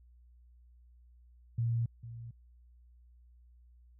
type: tone with echo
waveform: sine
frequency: 116.54 Hz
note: A#2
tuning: in tune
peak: -28 dBFS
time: 1.58-1.86 s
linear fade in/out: 5 ms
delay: 450 ms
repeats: 1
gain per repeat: -14 dB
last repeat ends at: 2.31 s
effects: added 60 Hz sine -57 dBFS peak until 3.99 s